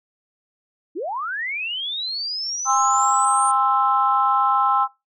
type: linear sweep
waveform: sine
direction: up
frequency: 277.2 to 8990 Hz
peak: -24 dBFS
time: 0.95-3.52 s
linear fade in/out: 20 ms
type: chord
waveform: sine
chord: Ab augmented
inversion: none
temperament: equal with one note detuned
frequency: 809.3 / 1046.5 / 1318.5 Hz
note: Ab5 / C6 / E6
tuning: -45 / 0 / 0 cents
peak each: -20 / -20 / -19 dBFS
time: 2.65-4.88 s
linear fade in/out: 50 ms
effects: noise-tail reverb RT60 0.2 s tail -20 dB re dry + tanh soft clip ceiling -5 dBFS